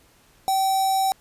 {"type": "tone with notch filter", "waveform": "square", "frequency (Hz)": 771, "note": "G5", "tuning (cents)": -29, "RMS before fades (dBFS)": -21, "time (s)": [0.48, 1.12], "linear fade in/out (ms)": 0, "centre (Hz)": 2100, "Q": 0.66, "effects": ["pink hiss -57 dBFS RMS until 1.2 s", "resampled to 32000 Hz"]}